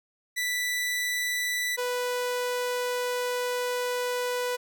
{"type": "tone pair in turn", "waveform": "sawtooth", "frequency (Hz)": [1975.5, 493.9], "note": ["B6", "B4"], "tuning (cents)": [0, 0], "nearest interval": "2 octaves", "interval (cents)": 2400, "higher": "first", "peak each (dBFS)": -23, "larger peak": "neither", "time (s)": [[0.36, 1.77], [1.77, 4.57]], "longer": "second", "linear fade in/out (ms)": 20, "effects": []}